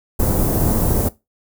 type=band-stop noise; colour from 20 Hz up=pink; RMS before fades=-17 dBFS; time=0.19-1.09 s; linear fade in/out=10 ms; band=590 to 14000 Hz; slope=12 dB/octave; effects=noise-tail reverb RT60 0.2 s tail -17 dB re dry